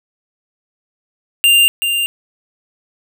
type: tone with echo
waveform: square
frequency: 2792 Hz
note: F7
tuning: 1 cent flat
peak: -8 dBFS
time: 1.44-1.68 s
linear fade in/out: 0 ms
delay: 380 ms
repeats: 1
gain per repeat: -7 dB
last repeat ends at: 2.06 s
effects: none